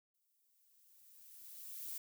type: noise with exponential growth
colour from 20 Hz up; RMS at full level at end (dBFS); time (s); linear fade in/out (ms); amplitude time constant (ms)
violet; -43; 0.14-1.98; 5; 400
effects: none